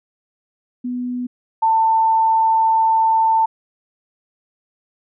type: tone pair in turn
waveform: sine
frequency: 247.4 / 892.9 Hz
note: B3 / A5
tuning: +3 / +25 cents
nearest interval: octave + minor seventh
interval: 2222 cents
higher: second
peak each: -21 / -12 dBFS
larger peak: second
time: 0.84-1.27 / 1.62-3.46 s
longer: second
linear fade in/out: 10 ms
effects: none